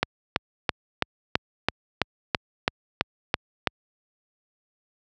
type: click train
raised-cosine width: 0.3 ms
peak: -3 dBFS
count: 12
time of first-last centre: 0.03-3.672 s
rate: 3.02 Hz
effects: high-pass 60 Hz 12 dB/octave